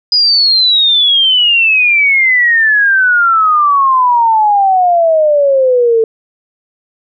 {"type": "exponential sweep", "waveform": "sine", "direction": "down", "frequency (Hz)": [4978, 442.2], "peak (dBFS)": -6, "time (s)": [0.12, 6.04], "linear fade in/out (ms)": 2, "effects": []}